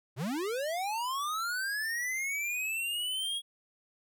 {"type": "linear sweep", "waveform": "square", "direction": "up", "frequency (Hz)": [106.2, 3322], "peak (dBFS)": -32, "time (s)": [0.16, 3.42], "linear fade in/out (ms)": 50, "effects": []}